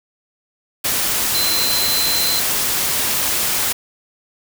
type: tone in noise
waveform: sine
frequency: 4078 Hz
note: C8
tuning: 45 cents flat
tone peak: -19 dBFS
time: 1.34-2.4 s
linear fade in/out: 10 ms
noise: white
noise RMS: -19 dBFS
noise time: 0.84-3.73 s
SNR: -3 dB
effects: none